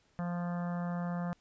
harmonic tone, 174.61 Hz, F3, in tune, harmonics 1 / 3 / 4 / 5 / 6 / 7 / 8 / 9 / 10, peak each -33 / -45 / -44 / -50 / -50 / -49 / -54 / -54 / -55 dBFS, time 0.19-1.33 s, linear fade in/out 0 ms, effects pink hiss -70 dBFS RMS until 1.4 s + resampled to 16000 Hz

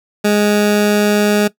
20% pulse tone, 207.7 Hz, G#3, in tune, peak -6 dBFS, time 0.24-1.48 s, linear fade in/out 10 ms, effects noise-tail reverb RT60 0.1 s tail -18 dB re dry

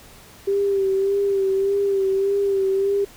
sine tone with vibrato, 392.9 Hz, G4, 4 cents sharp, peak -17 dBFS, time 0.47-3.05 s, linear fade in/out 10 ms, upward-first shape sine, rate 1.7 Hz, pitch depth 36 cents each way, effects pink hiss -46 dBFS RMS until 3.16 s

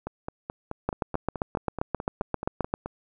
two click trains, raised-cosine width 1 ms, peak -18 / -11 dBFS, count 14 / 15, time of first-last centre 0.07-2.86 / 0.89-2.739 s, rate 4.66 / 7.57 Hz, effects none

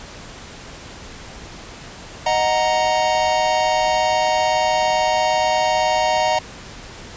square chord, D# minor, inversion none, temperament equal, 622.3 / 740 / 932.3 Hz, D#5 / F#5 / A#5, 0 / 0 / 0 cents, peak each -21 dBFS, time 2.26-6.39 s, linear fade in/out 5 ms, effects pink hiss -37 dBFS RMS until 7.16 s + resampled to 16000 Hz

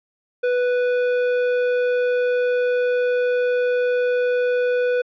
sine tone with tanh clipping, 493.9 Hz, B4, in tune, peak -19 dBFS, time 0.43-5.02 s, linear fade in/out 10 ms, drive 14 dB, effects low-pass 3000 Hz 12 dB/octave

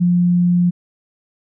sine tone, 176.3 Hz, F3, 17 cents sharp, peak -11 dBFS, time 0-0.71 s, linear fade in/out 20 ms, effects none

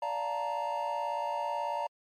triangle chord, Bb major seventh, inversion first, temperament just, 582.7 / 699.2 / 874.1 / 932.3 Hz, D5 / F5 / A5 / Bb5, -14 / +2 / -12 / 0 cents, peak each -35 / -37 / -37 / -31 dBFS, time 0.02-1.87 s, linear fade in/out 5 ms, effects MP3 64 kbps

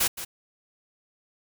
white noise with echo, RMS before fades -23 dBFS, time 0-0.08 s, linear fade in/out 10 ms, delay 170 ms, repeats 1, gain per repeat -12 dB, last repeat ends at 0.25 s, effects none

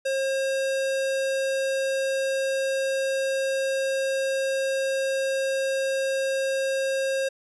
square tone, 537 Hz, C5, 45 cents sharp, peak -24 dBFS, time 0.05-7.29 s, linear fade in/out 10 ms, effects resampled to 24000 Hz

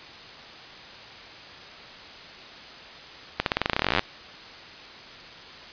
accelerating click train, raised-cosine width 0.3 ms, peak -5 dBFS, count 22, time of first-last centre 3.4-3.994 s, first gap 62 ms, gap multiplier 0.91, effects white hiss -43 dBFS RMS until 5.72 s + resampled to 11025 Hz

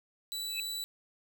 sawtooth tone, 3951 Hz, B7, in tune, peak -32 dBFS, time 0.32-0.84 s, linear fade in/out 0 ms
triangle tone with exponential growth, 2597 Hz, E7, 26 cents flat, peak -29 dBFS, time 0.47-0.6 s, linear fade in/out 2 ms, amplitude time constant 27 ms
effects none

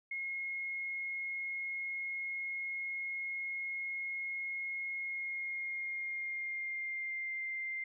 sine tone with pitch glide, 2158 to 2094 Hz, C#7 to C7, -47 to +1 cents, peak -36 dBFS, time 0.11-7.84 s, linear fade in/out 5 ms, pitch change -52 cents, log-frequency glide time 4.96-7.46 s, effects none

